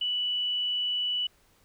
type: tone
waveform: sine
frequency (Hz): 2960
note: F#7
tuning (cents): 0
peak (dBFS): -26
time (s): 0.01-1.27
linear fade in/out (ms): 5
effects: pink hiss -64 dBFS RMS until 1.64 s